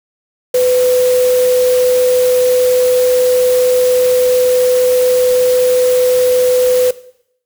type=tone in noise; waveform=sine; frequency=502 Hz; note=B4; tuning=28 cents sharp; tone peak=-8 dBFS; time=0.54-6.91 s; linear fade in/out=5 ms; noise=white; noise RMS=-24 dBFS; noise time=0.54-6.91 s; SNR=+13 dB; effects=noise-tail reverb RT60 0.7 s tail -17 dB re dry